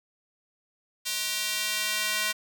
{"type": "tone with high-pass filter sweep", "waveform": "square", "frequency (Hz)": 212.4, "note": "G#3", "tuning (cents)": 39, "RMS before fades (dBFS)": -29, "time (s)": [1.05, 2.33], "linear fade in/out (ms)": 20, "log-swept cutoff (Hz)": [3600, 1900], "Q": 0.9, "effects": []}